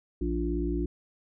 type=harmonic tone; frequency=58.27 Hz; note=A#1; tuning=in tune; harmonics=1 / 3 / 5 / 6; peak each=-30 / -36 / -32 / -32 dBFS; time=0.21-0.86 s; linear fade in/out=5 ms; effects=none